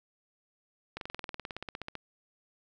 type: slowing click train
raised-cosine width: 0.3 ms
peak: -22 dBFS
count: 19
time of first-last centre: 0.97-1.953 s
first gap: 42 ms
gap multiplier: 1.03
effects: none